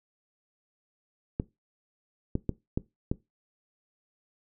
clicks, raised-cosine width 3 ms, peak -14 dBFS, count 5, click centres 1.399 / 2.354 / 2.493 / 2.775 / 3.115 s, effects noise-tail reverb RT60 0.2 s tail -19 dB re dry

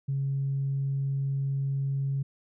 sine tone, 137.4 Hz, C#3, 15 cents flat, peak -25 dBFS, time 0.08-2.23 s, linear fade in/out 10 ms, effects tanh soft clip ceiling -21 dBFS

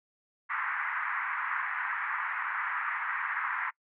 white band-pass noise, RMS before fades -33 dBFS, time 0.49-3.71 s, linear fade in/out 20 ms, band 950 to 2000 Hz, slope 48 dB/octave, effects noise-tail reverb RT60 0.1 s tail -25 dB re dry

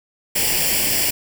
white noise with comb filter, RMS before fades -19 dBFS, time 0.35-1.11 s, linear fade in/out 10 ms, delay 0.39 ms, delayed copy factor +0.75, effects none

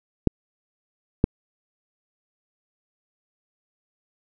clicks, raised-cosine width 3 ms, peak -3 dBFS, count 2, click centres 0.273 / 1.241 s, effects none

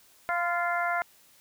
harmonic tone with a mistuned harmonic, 347.8 Hz, F4, 7 cents flat, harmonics 2 / 3 / 4 / 5 / 6, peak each -29 / -34 / -30 / -36 / -35 dBFS, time 0.29-1.02 s, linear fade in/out 0 ms, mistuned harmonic 3, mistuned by -21 cents, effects white hiss -59 dBFS RMS until 1.4 s

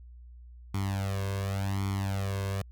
sawtooth tone with flanger, 98 Hz, G2, in tune, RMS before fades -31 dBFS, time 0.74-2.62 s, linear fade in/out 5 ms, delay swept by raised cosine 0.9 to 1.9 ms, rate 0.89 Hz, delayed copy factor +0.95, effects added 60 Hz sine -46 dBFS peak until 2.71 s

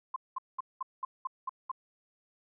sine tone bursts, 1046.5 Hz, C6, in tune, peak -31 dBFS, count 8, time 0.14-1.716 s, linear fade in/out 5 ms, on 22 ms, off 200 ms, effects none

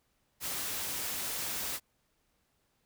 white noise, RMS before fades -36 dBFS, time 0.4-1.8 s, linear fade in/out 50 ms, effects pink hiss -75 dBFS RMS until 2.85 s

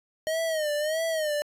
square tone with vibrato, 622.3 Hz, D#5, in tune, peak -26 dBFS, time 0.27-1.42 s, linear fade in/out 0 ms, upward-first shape sine, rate 1.6 Hz, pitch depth 97 cents each way, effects resampled to 32000 Hz

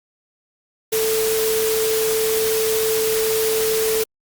sine tone in noise, 441.4 Hz, A4, 5 cents sharp, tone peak -18 dBFS, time 0.92-4.04 s, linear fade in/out 10 ms, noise white, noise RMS -24 dBFS, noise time 0.92-4.04 s, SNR +3 dB, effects Opus 48 kbps

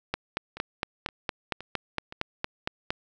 two click trains, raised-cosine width 0.3 ms, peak -23 / -11 dBFS, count 4 / 13, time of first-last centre 0.57-2.124 / 0.14-2.905 s, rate 1.93 / 4.34 Hz, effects none

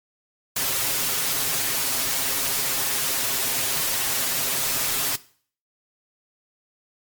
white noise with comb filter, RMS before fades -24 dBFS, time 0.56-5.16 s, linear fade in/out 5 ms, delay 7.4 ms, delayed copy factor +1, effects noise-tail reverb RT60 0.5 s tail -19 dB re dry + MP3 96 kbps

